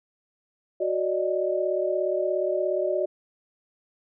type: tone cluster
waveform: sine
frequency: 370.2 / 580 / 617 Hz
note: F#4 / D5 / D#5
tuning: +1 / -22 / -15 cents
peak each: -27 dBFS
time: 0.8-3.06 s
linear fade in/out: 10 ms
effects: none